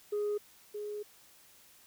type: tone pair in turn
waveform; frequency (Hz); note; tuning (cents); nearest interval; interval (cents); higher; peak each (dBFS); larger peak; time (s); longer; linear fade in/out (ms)
sine; 415.3 / 417.2; G#4 / G#4; 0 / +8; unison; 8; second; -28 / -36; first; 0.12-0.38 / 0.74-1.03; second; 10
effects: tanh soft clip ceiling -28 dBFS + white hiss -60 dBFS RMS until 1.86 s